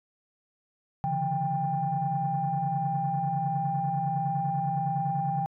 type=tone cluster; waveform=sine; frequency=137.4 / 147.3 / 168.7 / 794 Hz; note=C#3 / D3 / E3 / G5; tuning=-15 / +6 / +40 / +22 cents; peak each=-34 / -33 / -33 / -27 dBFS; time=1.04-5.46 s; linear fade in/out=0 ms; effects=tanh soft clip ceiling -17 dBFS